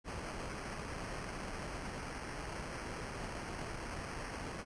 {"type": "noise with sample-and-hold", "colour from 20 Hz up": "pink", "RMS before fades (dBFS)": -43, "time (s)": [0.04, 4.65], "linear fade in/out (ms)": 50, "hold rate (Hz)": 3675, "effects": ["resampled to 22050 Hz"]}